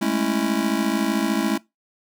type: chord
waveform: square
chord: A major seventh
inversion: third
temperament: just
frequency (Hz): 206.2 / 220 / 275 / 330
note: G#3 / A3 / C#4 / E4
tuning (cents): -12 / 0 / -14 / +2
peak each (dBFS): -27 / -26 / -26 / -26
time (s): 0.01-1.58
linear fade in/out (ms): 10
effects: noise-tail reverb RT60 0.2 s tail -21 dB re dry